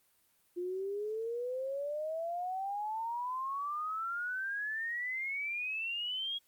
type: exponential sweep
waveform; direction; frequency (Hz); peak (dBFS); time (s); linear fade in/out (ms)
sine; up; 349.2 to 3322; -34; 0.56-6.39; 20
effects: white hiss -71 dBFS RMS until 6.47 s + Opus 32 kbps